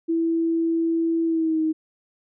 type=tone with pitch glide; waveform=sine; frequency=330 to 315.5 Hz; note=E4 to D#4; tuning=+2 to +24 cents; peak=-19 dBFS; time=0.08-1.73 s; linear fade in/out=20 ms; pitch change=-78 cents; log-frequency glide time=1.25-1.61 s; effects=none